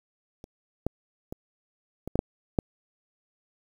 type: clicks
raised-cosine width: 2 ms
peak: -30 / -13 / -22 / -21 / -12 / -8 / -9 dBFS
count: 7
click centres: 0.441 / 0.866 / 1.325 / 2.076 / 2.156 / 2.191 / 2.588 s
effects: 8-bit